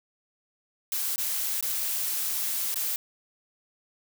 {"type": "noise with dropouts", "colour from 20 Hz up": "blue", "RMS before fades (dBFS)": -29, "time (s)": [0.92, 2.96], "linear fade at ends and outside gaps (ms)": 1, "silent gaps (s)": [[1.159, 1.18], [1.609, 1.626], [2.743, 2.758]], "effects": []}